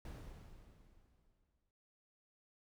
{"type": "noise with exponential decay", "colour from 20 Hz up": "brown", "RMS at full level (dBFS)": -45, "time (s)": [0.05, 1.71], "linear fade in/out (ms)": 2, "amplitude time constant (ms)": 360, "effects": []}